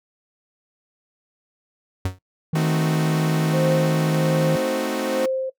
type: tone with exponential decay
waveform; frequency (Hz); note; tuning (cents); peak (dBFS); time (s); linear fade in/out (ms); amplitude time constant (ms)
45% pulse; 92.8; F#2; +6; -18; 2.05-2.19; 5; 30
type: tone with vibrato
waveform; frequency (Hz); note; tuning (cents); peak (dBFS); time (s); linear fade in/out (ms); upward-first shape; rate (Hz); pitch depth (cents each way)
triangle; 158.2; D#3; +29; -17; 2.53-4.56; 5; sine; 19; 9
type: chord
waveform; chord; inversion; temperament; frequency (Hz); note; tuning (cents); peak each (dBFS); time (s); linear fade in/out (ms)
sawtooth; A diminished seventh; none; equal; 220 / 261.6 / 311.1 / 370; A3 / C4 / Eb4 / Gb4; 0 / 0 / 0 / 0; -25; 2.55-5.26; 5
type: tone with tremolo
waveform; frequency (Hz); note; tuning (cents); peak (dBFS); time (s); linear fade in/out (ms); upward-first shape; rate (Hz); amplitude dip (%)
sine; 525; C5; +6; -19; 3.53-5.5; 10; triangle; 1.3; 80
effects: noise-tail reverb RT60 0.1 s tail -19 dB re dry